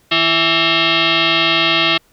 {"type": "tone with frequency modulation", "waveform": "sine", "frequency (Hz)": 333.9, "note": "E4", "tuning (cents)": 22, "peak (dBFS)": -11, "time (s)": [0.11, 1.98], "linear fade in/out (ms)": 10, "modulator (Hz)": 495, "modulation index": 7.4, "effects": ["pink hiss -55 dBFS RMS until 2.12 s"]}